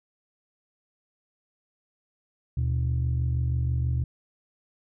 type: tone pair together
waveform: sine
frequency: 76.56 / 122.8 Hz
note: D#2 / B2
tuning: -27 / -9 cents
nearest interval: minor sixth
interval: 818 cents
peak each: -24 dBFS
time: 2.57-4.04 s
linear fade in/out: 5 ms
effects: tanh soft clip ceiling -19 dBFS